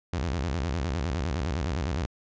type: tone with vibrato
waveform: sawtooth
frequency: 75.3 Hz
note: D2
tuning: 44 cents sharp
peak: -23 dBFS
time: 0.13-2.06 s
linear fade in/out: 0 ms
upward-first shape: square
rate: 9.8 Hz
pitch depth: 260 cents each way
effects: resampled to 16000 Hz